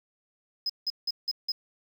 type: tone bursts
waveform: sine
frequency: 5070 Hz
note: D#8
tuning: 32 cents sharp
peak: -24 dBFS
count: 5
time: 0.66-1.52 s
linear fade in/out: 5 ms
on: 36 ms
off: 170 ms
effects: tanh soft clip ceiling -24 dBFS + 9-bit